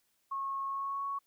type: tone with pitch glide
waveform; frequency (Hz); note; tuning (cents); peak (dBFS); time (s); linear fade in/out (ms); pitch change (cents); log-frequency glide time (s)
sine; 1092 to 1111.7; C#6 to C#6; -26 to +5; -33; 0.31-1.19; 10; +31; 0.66-1.04
effects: white hiss -75 dBFS RMS until 1.26 s